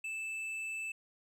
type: tone with hard clipping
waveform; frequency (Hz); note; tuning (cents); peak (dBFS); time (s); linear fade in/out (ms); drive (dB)
triangle; 2635; E7; -1; -38; 0.04-0.92; 5; 9
effects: none